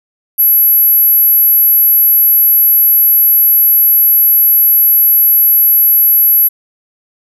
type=tone; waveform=sine; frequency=11660 Hz; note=F#9; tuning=26 cents flat; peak=-5 dBFS; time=0.38-6.49 s; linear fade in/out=20 ms; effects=none